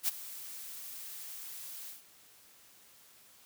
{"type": "noise with ADSR envelope", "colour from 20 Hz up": "blue", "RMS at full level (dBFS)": -28, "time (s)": [0.03, 2.03], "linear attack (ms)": 51, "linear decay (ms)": 20, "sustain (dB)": -17, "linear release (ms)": 150, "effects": ["white hiss -60 dBFS RMS until 3.45 s", "high-pass 60 Hz 12 dB/octave"]}